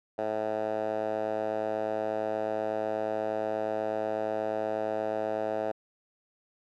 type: tone with band-pass filter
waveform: 10% pulse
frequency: 108.3 Hz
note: A2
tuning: 27 cents flat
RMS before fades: -31 dBFS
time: 0.18-5.72 s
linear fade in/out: 10 ms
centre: 660 Hz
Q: 2.5
effects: none